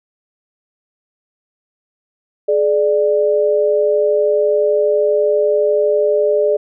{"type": "tone pair together", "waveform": "sine", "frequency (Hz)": [423.4, 591.4], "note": ["G#4", "D5"], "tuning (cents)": [33, 12], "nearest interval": "tritone", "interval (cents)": 579, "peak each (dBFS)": -14, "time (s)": [2.48, 6.57], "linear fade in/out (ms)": 10, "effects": []}